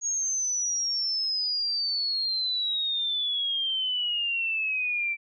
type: exponential sweep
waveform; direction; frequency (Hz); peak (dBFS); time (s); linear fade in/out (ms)
sine; down; 6645 to 2329; -25; 0.01-5.17; 50
effects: none